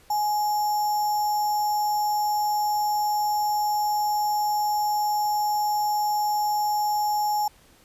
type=tone with sample-and-hold; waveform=sine; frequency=840 Hz; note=G#5; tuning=19 cents sharp; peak=-21 dBFS; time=0.1-7.48 s; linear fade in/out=5 ms; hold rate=6300 Hz; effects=pink hiss -56 dBFS RMS until 7.84 s + resampled to 32000 Hz